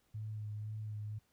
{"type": "tone with vibrato", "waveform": "sine", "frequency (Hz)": 106.7, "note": "G#2", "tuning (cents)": 47, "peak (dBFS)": -39, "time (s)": [0.14, 1.19], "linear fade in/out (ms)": 10, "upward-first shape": "sine", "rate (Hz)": 2, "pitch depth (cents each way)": 24, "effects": ["pink hiss -75 dBFS RMS until 1.32 s"]}